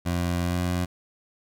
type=tone with pitch glide; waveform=20% pulse; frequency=87.31 to 88.94 Hz; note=F2 to F2; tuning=0 to +32 cents; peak=-19 dBFS; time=0.05-0.86 s; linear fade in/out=20 ms; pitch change=+32 cents; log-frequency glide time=0.42-0.6 s; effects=none